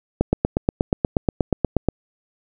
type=click train; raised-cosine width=2 ms; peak=-3 dBFS; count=15; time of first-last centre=0.21-1.887 s; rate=8.35 Hz; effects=none